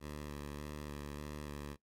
10% pulse tone with vibrato, 73.42 Hz, D2, in tune, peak -34 dBFS, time 0-1.77 s, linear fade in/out 50 ms, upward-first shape square, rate 1.7 Hz, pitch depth 21 cents each way, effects noise-tail reverb RT60 0.1 s tail -17 dB re dry + MP3 64 kbps

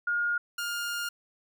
sine / sawtooth tone pair in turn, 1424 / 1411.7 Hz, F6 / F6, +33 / +18 cents, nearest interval unison, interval 15 cents, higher first, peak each -25 / -27 dBFS, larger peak first, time 0.07-0.38 / 0.58-1.09 s, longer second, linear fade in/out 5 ms, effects none

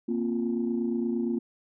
sine chord, Bb suspended second, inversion none, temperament equal, 233.1 / 261.6 / 349.2 Hz, Bb3 / C4 / F4, 0 / 0 / 0 cents, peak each -27 / -32 / -30 dBFS, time 0.08-1.39 s, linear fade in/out 10 ms, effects tanh soft clip ceiling -18 dBFS

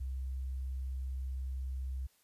sine tone, 65.41 Hz, C2, in tune, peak -35 dBFS, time 0-2.07 s, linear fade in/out 10 ms, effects white hiss -70 dBFS RMS until 2.23 s + resampled to 32000 Hz

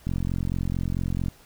click train, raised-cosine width 5 ms, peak -15 dBFS, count 55, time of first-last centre 0.07-1.283 s, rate 44.5 Hz, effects pink hiss -54 dBFS RMS until 1.45 s

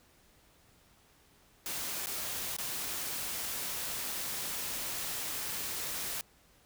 white noise with dropouts, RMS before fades -37 dBFS, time 1.66-6.21 s, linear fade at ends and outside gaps 1 ms, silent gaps 2.06-2.069 / 2.566-2.585 s, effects pink hiss -64 dBFS RMS until 6.65 s

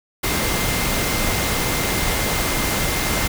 sine tone in noise, 2093 Hz, C7, in tune, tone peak -30 dBFS, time 0.23-3.28 s, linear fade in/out 10 ms, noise pink, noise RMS -21 dBFS, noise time 0.23-3.28 s, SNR -12 dB, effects none

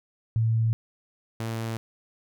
sine / sawtooth tone pair in turn, 112.8 / 113.32 Hz, A2 / A#2, +44 / -49 cents, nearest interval unison, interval 7 cents, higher second, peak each -20 / -25 dBFS, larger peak first, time 0.36-0.73 / 1.4-1.77 s, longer neither, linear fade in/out 0 ms, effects none

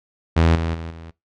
sawtooth tone with level steps, 82.3 Hz, E2, 2 cents flat, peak -9 / -17 / -25 / -32 dBFS, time 0.36-1.11 s, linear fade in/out 10 ms, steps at 0.55 / 0.74 / 0.9 s, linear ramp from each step 5 ms, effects noise-tail reverb RT60 0.2 s tail -22 dB re dry + low-pass 4000 Hz 12 dB/octave

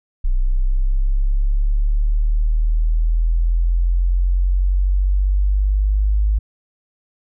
sine linear sweep, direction up, 30.87 to 52 Hz, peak -13 dBFS, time 0.24-6.39 s, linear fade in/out 10 ms, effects none

